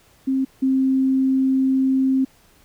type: tone pair in turn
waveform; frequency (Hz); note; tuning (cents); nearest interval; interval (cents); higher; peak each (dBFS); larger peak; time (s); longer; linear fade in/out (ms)
sine; 265.9 / 264.6; C4 / C4; +28 / +20; unison; 8; first; -17 / -15; second; 0.27-0.45 / 0.62-2.25; second; 10
effects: pink hiss -55 dBFS RMS until 2.64 s

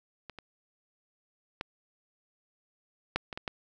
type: clicks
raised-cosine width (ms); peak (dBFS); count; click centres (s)
0.3; -26 / -28 / -18 / -11 / -22 / -21 / -17; 7; 0.297 / 0.387 / 1.611 / 3.16 / 3.328 / 3.375 / 3.478
effects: none

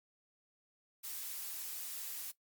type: noise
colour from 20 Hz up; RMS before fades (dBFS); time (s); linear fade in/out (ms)
blue; -43; 1.03-2.32; 20
effects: noise-tail reverb RT60 0.1 s tail -17 dB re dry + Opus 48 kbps

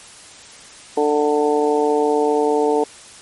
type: harmonic tone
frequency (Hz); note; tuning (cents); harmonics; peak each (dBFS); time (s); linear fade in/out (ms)
148.4; D3; +18; 2 / 3 / 4 / 5 / 6; -22 / -16 / -26 / -23 / -23; 0.97-2.84; 5
effects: white hiss -41 dBFS RMS until 3.21 s + MP3 48 kbps

